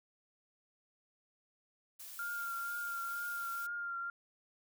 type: noise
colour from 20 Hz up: blue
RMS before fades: -49 dBFS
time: 1.99-3.67 s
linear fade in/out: 10 ms
type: tone with vibrato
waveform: sine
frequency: 1396.9 Hz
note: F6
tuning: in tune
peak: -37 dBFS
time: 2.19-4.1 s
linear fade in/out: 2 ms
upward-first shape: triangle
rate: 2.1 Hz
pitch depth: 28 cents each way
effects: none